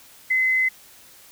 sine tone, 2043 Hz, C7, 42 cents flat, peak -17 dBFS, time 0.3-0.69 s, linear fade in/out 10 ms, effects white hiss -49 dBFS RMS until 1.31 s

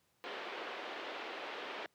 pink band-pass noise, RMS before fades -44 dBFS, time 0.24-1.86 s, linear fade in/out 0 ms, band 360 to 3500 Hz, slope 24 dB/octave, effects pink hiss -75 dBFS RMS until 1.94 s + high-pass 100 Hz 12 dB/octave

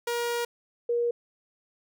sawtooth / sine tone pair in turn, 474.9 / 474.9 Hz, A#4 / A#4, +32 / +32 cents, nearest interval unison, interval 0 cents, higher neither, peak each -23 dBFS, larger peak neither, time 0.07-0.45 / 0.89-1.11 s, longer first, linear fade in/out 5 ms, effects none

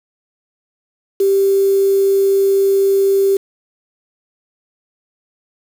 sine tone with quantisation, 392 Hz, G4, in tune, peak -10 dBFS, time 1.2-3.37 s, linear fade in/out 5 ms, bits 5, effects none

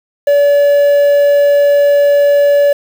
triangle tone with quantisation, 573 Hz, D5, 43 cents flat, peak -4 dBFS, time 0.27-2.73 s, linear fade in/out 5 ms, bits 5, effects none

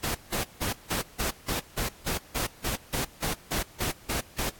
pink noise bursts, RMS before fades -29 dBFS, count 16, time 0.03-4.5 s, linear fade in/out 10 ms, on 120 ms, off 170 ms, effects pink hiss -52 dBFS RMS until 4.59 s + AAC 64 kbps

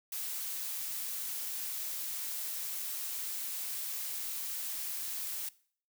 blue noise, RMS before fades -38 dBFS, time 0.12-5.49 s, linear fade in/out 5 ms, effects noise-tail reverb RT60 0.5 s tail -20 dB re dry

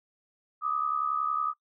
sine tone pair together, 1190.2 / 1261 Hz, D6 / D#6, +23 / +23 cents, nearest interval minor second, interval 100 cents, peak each -30 / -28 dBFS, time 0.61-1.54 s, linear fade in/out 50 ms, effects noise-tail reverb RT60 0.1 s tail -25 dB re dry

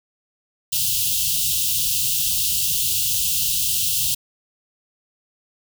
white band-stop noise, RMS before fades -21 dBFS, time 0.72-4.15 s, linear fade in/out 10 ms, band 170 to 2700 Hz, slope 96 dB/octave, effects none

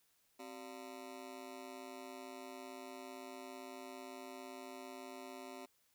20% pulse ring-modulated tone, 322.2 Hz, E4, 39 cents flat, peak -40 dBFS, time 0.39-5.66 s, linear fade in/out 10 ms, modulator 58.9 Hz, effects white hiss -75 dBFS RMS until 5.94 s

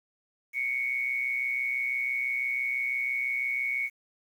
sine tone with amplitude modulation, 2217 Hz, C#7, in tune, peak -24 dBFS, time 0.53-3.9 s, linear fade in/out 50 ms, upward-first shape sine, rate 126 Hz, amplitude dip 60%, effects 9-bit

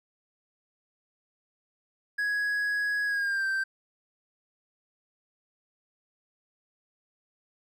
triangle tone with pitch glide, 1667 to 1564.4 Hz, G#6 to G6, +6 to -4 cents, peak -24 dBFS, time 2.18-3.64 s, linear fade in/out 10 ms, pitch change -110 cents, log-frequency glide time 3.06-3.46 s, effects none

